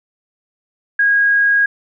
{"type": "tone", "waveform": "sine", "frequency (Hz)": 1640, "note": "G#6", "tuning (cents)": -22, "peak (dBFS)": -10, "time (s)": [0.99, 1.66], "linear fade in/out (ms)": 5, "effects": []}